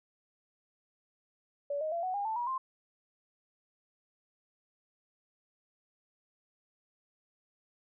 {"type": "tone with pitch steps", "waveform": "sine", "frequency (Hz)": [572, 623.8, 680.2, 741.8, 808.9, 882.1, 962, 1049.1], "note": ["D5", "D#5", "F5", "F#5", "G#5", "A5", "B5", "C6"], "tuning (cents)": [-46, 4, -46, 4, -46, 4, -46, 4], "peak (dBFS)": -31, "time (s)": [1.7, 2.58], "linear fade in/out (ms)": 5, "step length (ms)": 110, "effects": []}